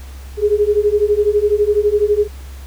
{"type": "beating tone pair", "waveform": "sine", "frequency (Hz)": [409.3, 421.3], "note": ["G#4", "G#4"], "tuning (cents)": [-25, 25], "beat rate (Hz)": 12, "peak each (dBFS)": [-15, -14], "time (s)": [0.37, 2.28], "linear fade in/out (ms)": 50, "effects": ["added 67 Hz sine -30 dBFS peak until 2.66 s", "pink hiss -43 dBFS RMS until 2.66 s"]}